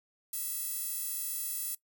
sawtooth tone with high-pass filter, 659.3 Hz, E5, in tune, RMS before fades -36 dBFS, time 0.33-1.75 s, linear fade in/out 5 ms, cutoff 11000 Hz, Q 1.2, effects noise-tail reverb RT60 0.1 s tail -20 dB re dry

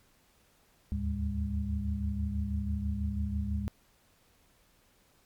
sine tone cluster, 74.2 / 80.3 / 106.1 / 202.4 Hz, D2 / E2 / G#2 / G#3, +18 / -45 / +38 / -44 cents, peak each -32 / -38 / -38 / -35 dBFS, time 0.92-3.68 s, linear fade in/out 0 ms, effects pink hiss -66 dBFS RMS until 5.25 s + MP3 96 kbps

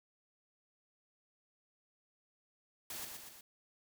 white noise with echo, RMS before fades -44 dBFS, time 2.9-3.05 s, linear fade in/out 2 ms, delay 120 ms, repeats 3, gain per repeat -4 dB, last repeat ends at 3.41 s, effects none

